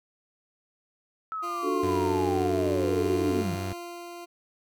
sine linear sweep, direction down, 1315 to 151.9 Hz, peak -30 dBFS, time 1.32-3.55 s, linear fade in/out 0 ms
20% pulse tone with tremolo, 346.7 Hz, F4, 13 cents flat, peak -29 dBFS, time 1.42-4.26 s, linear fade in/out 20 ms, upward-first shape sine, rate 0.64 Hz, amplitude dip 45%
sine chord, D major, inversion none, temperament equal, 293.7 / 370 / 440 Hz, D4 / F#4 / A4, 0 / 0 / 0 cents, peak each -30 / -28 / -31 dBFS, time 1.62-3.45 s, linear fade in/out 50 ms
sawtooth tone with pitch glide, 92.6 to 94.55 Hz, F#2 to F#2, +2 to +38 cents, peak -27 dBFS, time 1.83-3.73 s, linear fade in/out 5 ms, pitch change +36 cents, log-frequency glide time 3.24-3.41 s
effects none

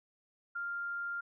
sine tone, 1396.9 Hz, F6, in tune, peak -35 dBFS, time 0.55-1.21 s, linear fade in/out 10 ms, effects none

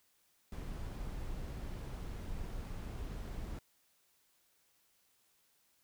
brown noise, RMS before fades -42 dBFS, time 0.52-3.59 s, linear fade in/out 2 ms, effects white hiss -73 dBFS RMS until 5.83 s

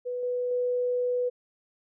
sine tone with level steps, 493.9 Hz, B4, in tune, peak -29 / -26 / -24 dBFS, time 0.05-1.3 s, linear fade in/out 20 ms, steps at 0.23 / 0.51 s, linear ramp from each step 2 ms, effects none

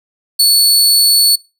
sawtooth tone, 4435 Hz, C#8, in tune, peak -4 dBFS, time 0.39-1.36 s, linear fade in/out 10 ms, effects noise-tail reverb RT60 0.3 s tail -24 dB re dry

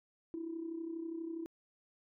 sine tone with amplitude modulation, 329.6 Hz, E4, in tune, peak -35 dBFS, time 0.34-1.46 s, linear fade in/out 0 ms, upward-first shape sine, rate 32.3 Hz, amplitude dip 65%, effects tanh soft clip ceiling -31 dBFS

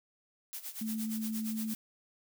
blue noise with tremolo, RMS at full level -40 dBFS, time 0.53-1.75 s, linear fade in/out 0 ms, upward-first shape sine, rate 8.6 Hz, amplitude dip 80%
sine tone, 220 Hz, A3, in tune, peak -33 dBFS, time 0.81-1.74 s, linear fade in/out 5 ms
effects none

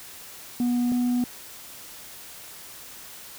sine tone pair in turn, 243.5 / 245.5 Hz, B3 / B3, -24 / -10 cents, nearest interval unison, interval 14 cents, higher second, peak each -18 dBFS, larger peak neither, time 0.6-0.92 / 0.92-1.24 s, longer neither, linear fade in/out 2 ms, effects tanh soft clip ceiling -20 dBFS + white hiss -43 dBFS RMS until 3.38 s

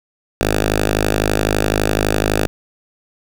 5% pulse tone with notch filter, 51.91 Hz, G#1, in tune, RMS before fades -17 dBFS, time 0.41-2.47 s, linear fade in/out 0 ms, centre 180 Hz, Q 1.7, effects none

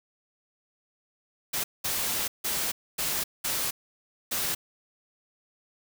white noise bursts at uneven times, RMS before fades -29 dBFS, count 6, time 1.53-1.64 / 1.84-2.28 / 2.44-2.72 / 2.98-3.24 / 3.44-3.71 / 4.31-4.55 s, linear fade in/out 10 ms, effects none

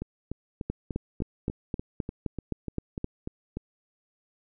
two click trains, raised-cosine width 3 ms, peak -16 / -20 dBFS, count 10 / 13, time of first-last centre 0.7-3.044 / 0.02-3.57 s, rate 3.84 / 3.38 Hz, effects none

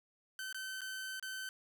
sawtooth tone with dropouts, 1534 Hz, G6, 38 cents flat, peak -37 dBFS, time 0.39-1.49 s, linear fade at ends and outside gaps 1 ms, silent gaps 0.527-0.545 / 0.808-0.816 / 1.197-1.226 s, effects 12-bit

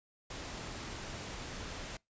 pink noise, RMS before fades -43 dBFS, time 0.3-1.97 s, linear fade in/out 5 ms, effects noise-tail reverb RT60 0.2 s tail -25 dB re dry + resampled to 16000 Hz

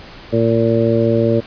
harmonic tone, 114.6 Hz, A#2, 29 cents flat, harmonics 1 / 2 / 3 / 4 / 5, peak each -18 / -18 / -18 / -18 / -18 dBFS, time 0.32-1.41 s, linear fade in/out 20 ms, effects pink hiss -37 dBFS RMS until 1.46 s + resampled to 11025 Hz

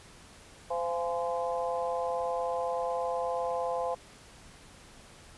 harmonic tone with a mistuned harmonic, 171.8 Hz, F3, 28 cents flat, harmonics 3 / 4 / 5 / 6, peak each -32 / -34 / -36 / -38 dBFS, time 0.7-3.95 s, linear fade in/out 10 ms, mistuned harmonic 5, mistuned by -40 cents, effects pink hiss -53 dBFS RMS until 5.37 s + resampled to 24000 Hz

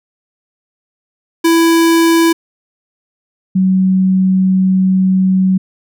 square / sine tone pair in turn, 331.5 / 187.94 Hz, E4 / F#3, +10 / +27 cents, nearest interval minor seventh, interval 983 cents, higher first, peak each -8 dBFS, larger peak neither, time 1.44-2.33 / 3.55-5.58 s, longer second, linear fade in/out 10 ms, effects none

